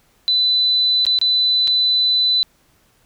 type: tone with dropouts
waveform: sine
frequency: 4000 Hz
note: B7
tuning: 21 cents sharp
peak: -13 dBFS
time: 0.28-2.43 s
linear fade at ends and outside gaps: 0 ms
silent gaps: 1.051-1.066 / 1.188-1.214 / 1.673-1.678 s
effects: pink hiss -58 dBFS RMS until 3.05 s